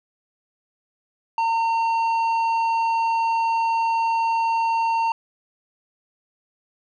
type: tone with tanh clipping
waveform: sine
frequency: 912 Hz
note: A#5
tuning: 38 cents flat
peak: -20 dBFS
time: 1.38-5.12 s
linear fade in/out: 2 ms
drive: 8 dB
effects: none